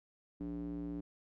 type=tone with band-pass filter; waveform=square; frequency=58.1 Hz; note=A#1; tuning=5 cents flat; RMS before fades=-41 dBFS; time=0.4-1.01 s; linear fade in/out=10 ms; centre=260 Hz; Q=5; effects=none